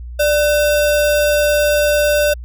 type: tone with sample-and-hold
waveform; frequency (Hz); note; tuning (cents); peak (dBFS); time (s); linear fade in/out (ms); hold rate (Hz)
sine; 591; D5; +11; -11; 0.19-2.34; 10; 2100
effects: added 60 Hz sine -27 dBFS peak until 2.44 s